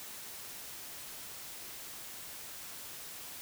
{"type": "silence", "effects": ["white hiss -46 dBFS RMS until 3.41 s"]}